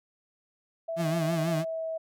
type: tone with pitch glide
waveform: sine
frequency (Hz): 659.3 to 646.9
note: E5 to E5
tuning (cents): 0 to -33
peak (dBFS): -30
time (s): 0.88-1.98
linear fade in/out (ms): 10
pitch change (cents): -33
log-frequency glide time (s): 1.24-1.86
type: tone with vibrato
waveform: 35% pulse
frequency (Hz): 163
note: E3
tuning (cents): -19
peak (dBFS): -25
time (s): 0.96-1.65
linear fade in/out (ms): 50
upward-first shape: sine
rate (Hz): 6.1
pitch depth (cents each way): 91
effects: none